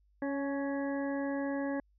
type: harmonic tone with a mistuned harmonic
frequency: 278 Hz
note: C#4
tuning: 5 cents sharp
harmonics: 1 / 2 / 3 / 4 / 6 / 7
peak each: -33 / -37 / -44 / -49 / -44 / -50 dBFS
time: 0.22-1.8 s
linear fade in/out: 2 ms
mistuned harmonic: 3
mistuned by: +24 cents
effects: added 50 Hz sine -65 dBFS peak until 1.98 s